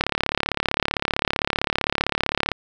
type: click train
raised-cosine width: 0.3 ms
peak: -3 dBFS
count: 90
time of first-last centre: 0.01-2.517 s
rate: 35.5 Hz
effects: none